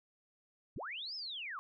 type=linear two-way sweep; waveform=sine; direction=up then down; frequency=39.45 to 5320 to 1047 Hz; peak=-40 dBFS; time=0.76-1.59 s; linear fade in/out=0 ms; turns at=1.15 s; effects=none

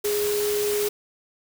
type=tone in noise; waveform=sine; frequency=415.3 Hz; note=G#4; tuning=in tune; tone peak=-22 dBFS; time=0.04-0.89 s; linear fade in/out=10 ms; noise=white; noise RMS=-30 dBFS; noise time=0.04-0.89 s; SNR=+5 dB; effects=none

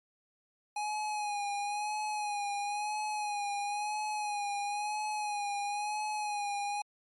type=tone with vibrato; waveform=square; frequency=830.6 Hz; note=G#5; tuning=in tune; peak=-33 dBFS; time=0.76-6.82 s; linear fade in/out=5 ms; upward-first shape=sine; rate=0.99 Hz; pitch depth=41 cents each way; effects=MP3 48 kbps

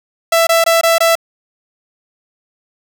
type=tone bursts; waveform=sawtooth; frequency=664 Hz; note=E5; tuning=12 cents sharp; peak=-5 dBFS; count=5; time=0.32-1.154 s; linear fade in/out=5 ms; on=150 ms; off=21 ms; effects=7-bit

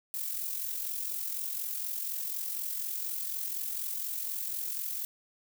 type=noise with amplitude modulation; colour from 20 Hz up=violet; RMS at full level=-33 dBFS; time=0.14-5.05 s; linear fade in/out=0 ms; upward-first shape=sine; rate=44.1 Hz; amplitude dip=50%; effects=none

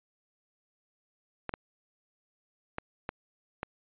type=clicks; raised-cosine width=0.5 ms; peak=-18 dBFS; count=5; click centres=1.493 / 1.539 / 2.784 / 3.091 / 3.631 s; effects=resampled to 8000 Hz

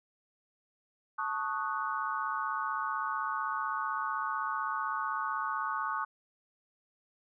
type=chord; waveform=sine; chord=D# half-diminished seventh; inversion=second; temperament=equal; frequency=880 / 1108.7 / 1244.5 / 1480 Hz; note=A5 / C#6 / D#6 / F#6; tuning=0 / 0 / 0 / 0 cents; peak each=-38 / -35 / -36 / -38 dBFS; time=1.18-6.05 s; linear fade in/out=10 ms; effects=none

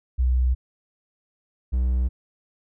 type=tone pair in turn; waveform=sine / triangle; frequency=62.8 / 62.52 Hz; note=B1 / B1; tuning=+30 / +22 cents; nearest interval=unison; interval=8 cents; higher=first; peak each=-17 dBFS; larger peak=neither; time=0.18-0.55 / 1.72-2.09 s; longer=neither; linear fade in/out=20 ms; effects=none

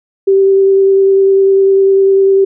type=tone with vibrato; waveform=sine; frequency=389 Hz; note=G4; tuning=13 cents flat; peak=-5 dBFS; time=0.27-2.45 s; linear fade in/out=10 ms; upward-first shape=sine; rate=10 Hz; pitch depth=10 cents each way; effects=none

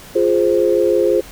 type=chord; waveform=sine; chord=F minor; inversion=none; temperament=equal; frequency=349.2 / 415.3 / 523.3 Hz; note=F4 / Ab4 / C5; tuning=0 / 0 / 0 cents; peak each=-16 dBFS; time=0.15-1.21 s; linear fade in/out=10 ms; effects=pink hiss -38 dBFS RMS until 1.31 s

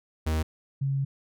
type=tone pair in turn; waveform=45% pulse / sine; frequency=78.8 / 137.14 Hz; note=D#2 / C#3; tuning=+23 / -18 cents; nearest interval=minor seventh; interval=959 cents; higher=second; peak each=-24 dBFS; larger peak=neither; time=0.26-0.43 / 0.81-1.05 s; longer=second; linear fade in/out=10 ms; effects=none

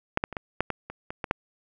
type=clicks; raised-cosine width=0.5 ms; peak=-7 / -10 / -22 / -16 / -8 / -13 / -22 / -19 / -15 / -7 dBFS; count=10; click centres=0.174 / 0.239 / 0.327 / 0.368 / 0.606 / 0.703 / 0.9 / 1.105 / 1.242 / 1.311 s; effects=none

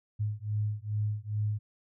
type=beating tone pair; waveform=sine; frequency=104.4 / 106.8 Hz; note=G#2 / G#2; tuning=+10 / +49 cents; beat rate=2.4 Hz; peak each=-32 / -32 dBFS; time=0.19-1.59 s; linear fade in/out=20 ms; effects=none

